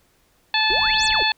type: harmonic tone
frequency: 870 Hz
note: A5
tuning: 20 cents flat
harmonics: 1 / 2 / 3 / 4 / 5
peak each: -23 / -23 / -23 / -23 / -23 dBFS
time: 0.54-1.32 s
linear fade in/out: 2 ms
type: noise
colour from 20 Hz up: brown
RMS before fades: -38 dBFS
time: 0.69-1.23 s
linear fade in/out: 5 ms
type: exponential two-way sweep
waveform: sine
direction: up then down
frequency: 324.7 to 8580 to 324.7 Hz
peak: -26 dBFS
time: 0.7-1.23 s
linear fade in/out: 5 ms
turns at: 1.05 s
effects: pink hiss -61 dBFS RMS until 1.37 s